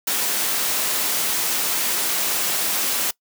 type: noise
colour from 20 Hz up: white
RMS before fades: -22 dBFS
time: 0.07-3.11 s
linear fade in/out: 5 ms
effects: noise-tail reverb RT60 0.1 s tail -23 dB re dry + high-pass 200 Hz 12 dB/octave